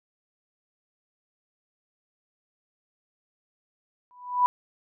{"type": "tone with exponential growth", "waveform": "sine", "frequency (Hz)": 987.8, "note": "B5", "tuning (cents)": 0, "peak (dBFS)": -14, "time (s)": [4.11, 4.46], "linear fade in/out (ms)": 0, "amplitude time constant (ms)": 74, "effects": []}